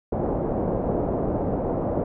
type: low-pass noise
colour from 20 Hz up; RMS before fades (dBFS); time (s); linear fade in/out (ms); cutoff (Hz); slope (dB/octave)
white; -25; 0.12-2.04; 5; 650; 24
effects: none